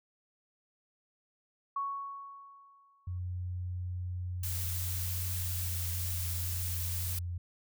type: tone with exponential decay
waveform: sine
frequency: 1111 Hz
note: C#6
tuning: 4 cents sharp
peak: -30 dBFS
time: 1.76-3.19 s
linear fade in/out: 5 ms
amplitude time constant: 310 ms
type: tone with pitch glide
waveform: sine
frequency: 90 to 87.59 Hz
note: F#2 to F2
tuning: -47 to +6 cents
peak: -34 dBFS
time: 3.07-7.38 s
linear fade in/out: 5 ms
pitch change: -47 cents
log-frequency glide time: 5.28-5.74 s
type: noise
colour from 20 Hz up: blue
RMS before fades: -38 dBFS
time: 4.43-7.19 s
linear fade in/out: 5 ms
effects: none

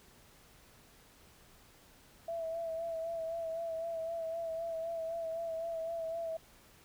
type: tone with vibrato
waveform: sine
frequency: 660 Hz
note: E5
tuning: 2 cents sharp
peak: -35 dBFS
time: 2.28-6.37 s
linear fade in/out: 5 ms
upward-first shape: sine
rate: 3.9 Hz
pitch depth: 34 cents each way
effects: pink hiss -61 dBFS RMS until 6.84 s

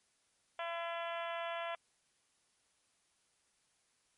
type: harmonic tone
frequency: 337.6 Hz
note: E4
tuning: 41 cents sharp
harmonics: 2 / 3 / 4 / 5 / 6 / 7 / 8 / 9 / 10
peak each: -40 / -44 / -46 / -48 / -50 / -51 / -52 / -53 / -54 dBFS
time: 0.59-1.75 s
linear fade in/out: 2 ms
effects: white hiss -75 dBFS RMS until 4.17 s + MP3 48 kbps

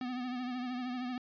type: tone with vibrato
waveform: square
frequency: 250 Hz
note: B3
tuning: 21 cents sharp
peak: -36 dBFS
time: 0.01-1.18 s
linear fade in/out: 2 ms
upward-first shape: triangle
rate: 13 Hz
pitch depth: 58 cents each way
effects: resampled to 11025 Hz

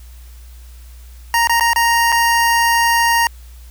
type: tone with dropouts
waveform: 25% pulse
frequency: 932.3 Hz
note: A#5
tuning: in tune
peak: -8 dBFS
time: 1.34-3.27 s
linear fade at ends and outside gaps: 1 ms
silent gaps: 1.473-1.495 / 1.598-1.608 / 1.733-1.76 / 2.12-2.124 s
effects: added 60 Hz sine -35 dBFS peak until 3.7 s + white hiss -49 dBFS RMS until 3.7 s

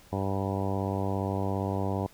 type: harmonic tone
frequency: 97.4 Hz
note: G2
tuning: 11 cents flat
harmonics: 1 / 2 / 3 / 4 / 5 / 6 / 7 / 8 / 9 / 10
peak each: -31 / -34 / -36 / -37 / -38 / -39 / -39 / -40 / -41 / -41 dBFS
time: 0.12-2.07 s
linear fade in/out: 10 ms
effects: pink hiss -56 dBFS RMS until 2.13 s

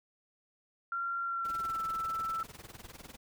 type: tone with pitch glide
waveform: sine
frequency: 1377 to 1326.3 Hz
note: F6 to E6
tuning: -25 to +10 cents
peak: -32 dBFS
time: 0.92-2.43 s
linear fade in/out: 2 ms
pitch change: -65 cents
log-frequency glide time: 1.24-1.83 s
type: noise with tremolo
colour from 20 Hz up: pink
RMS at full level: -46 dBFS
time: 1.44-3.17 s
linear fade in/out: 20 ms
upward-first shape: triangle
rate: 20 Hz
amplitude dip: 95%
effects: none

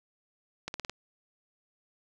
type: accelerating click train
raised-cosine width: 0.2 ms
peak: -18 dBFS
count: 5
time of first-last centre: 0.68-0.896 s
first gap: 61 ms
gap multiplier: 0.92
effects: none

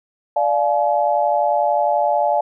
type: chord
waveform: sine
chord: D diminished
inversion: none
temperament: equal with one note detuned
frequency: 587.3 / 698.5 / 851.5 Hz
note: D5 / F5 / Ab5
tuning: 0 / 0 / +43 cents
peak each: -19 dBFS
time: 0.36-2.41 s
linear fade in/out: 5 ms
effects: none

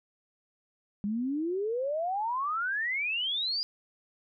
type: exponential sweep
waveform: sine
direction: up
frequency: 198.1 to 4948 Hz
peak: -28 dBFS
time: 1.04-3.63 s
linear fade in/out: 0 ms
effects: none

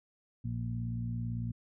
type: harmonic tone with a mistuned harmonic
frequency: 58.1 Hz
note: A#1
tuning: 5 cents flat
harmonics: 1 / 2 / 3 / 4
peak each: -45 / -34 / -43 / -41 dBFS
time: 0.44-1.52 s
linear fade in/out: 10 ms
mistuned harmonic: 1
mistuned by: -26 cents
effects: none

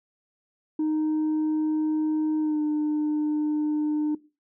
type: tone with pitch glide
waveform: sine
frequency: 309.6 to 301.8 Hz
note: D#4 to D4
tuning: -9 to +47 cents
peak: -20 dBFS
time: 0.79-4.15 s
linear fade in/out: 5 ms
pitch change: -44 cents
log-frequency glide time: 2.4-2.6 s
effects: noise-tail reverb RT60 0.3 s tail -20 dB re dry + tanh soft clip ceiling -21 dBFS

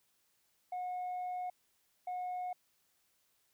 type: tone bursts at uneven times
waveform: sine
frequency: 726 Hz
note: F#5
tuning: 33 cents flat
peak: -34 dBFS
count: 2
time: 0.72-1.5 / 2.07-2.53 s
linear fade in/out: 5 ms
effects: tanh soft clip ceiling -35 dBFS + white hiss -75 dBFS RMS until 3.53 s

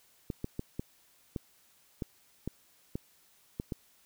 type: clicks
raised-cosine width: 3 ms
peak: -21 dBFS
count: 10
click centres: 0.302 / 0.444 / 0.594 / 0.795 / 1.362 / 2.022 / 2.476 / 2.955 / 3.599 / 3.722 s
effects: white hiss -65 dBFS RMS until 4.05 s

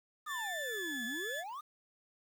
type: tone with pitch glide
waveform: 35% pulse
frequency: 1767 to 1724.6 Hz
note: A6 to A6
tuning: +7 to -35 cents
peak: -36 dBFS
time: 0.26-1.44 s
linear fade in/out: 50 ms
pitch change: -42 cents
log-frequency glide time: 0.57-0.84 s
type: exponential two-way sweep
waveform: triangle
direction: down then up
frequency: 1263 to 222.5 to 1263 Hz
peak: -39 dBFS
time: 0.26-1.61 s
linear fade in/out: 10 ms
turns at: 1.05 s
effects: 10-bit

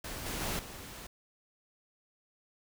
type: noise with level steps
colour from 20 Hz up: pink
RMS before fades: -41 / -37 / -35 / -46 dBFS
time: 0.04-1.07 s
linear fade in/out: 5 ms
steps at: 0.26 / 0.41 / 0.59 s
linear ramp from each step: 2 ms
effects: none

